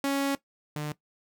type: tone pair in turn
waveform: sawtooth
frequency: 277.2 / 149.67 Hz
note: C#4 / D3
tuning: 0 / +33 cents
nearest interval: major seventh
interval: 1067 cents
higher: first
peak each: -21 / -27 dBFS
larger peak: first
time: 0.04-0.35 / 0.76-0.92 s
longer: first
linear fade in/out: 2 ms
effects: noise-tail reverb RT60 0.1 s tail -17 dB re dry